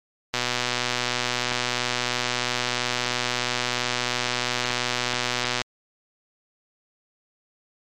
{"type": "click train", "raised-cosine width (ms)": 0.2, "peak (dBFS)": -6, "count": 650, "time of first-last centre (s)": [0.34, 5.616], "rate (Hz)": 123, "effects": ["MP3 96 kbps"]}